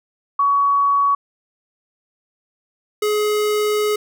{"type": "tone pair in turn", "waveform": ["sine", "square"], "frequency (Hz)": [1125, 421.4], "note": ["C#6", "G#4"], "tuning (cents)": [25, 25], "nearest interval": "octave + perfect fourth", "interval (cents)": 1700, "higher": "first", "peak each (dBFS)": [-13, -17], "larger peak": "first", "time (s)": [[0.39, 1.15], [3.02, 3.96]], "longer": "second", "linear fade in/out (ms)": 5, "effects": []}